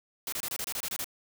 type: noise bursts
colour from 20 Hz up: white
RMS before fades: -34 dBFS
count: 10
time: 0.27-1.044 s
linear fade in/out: 2 ms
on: 54 ms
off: 26 ms
effects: none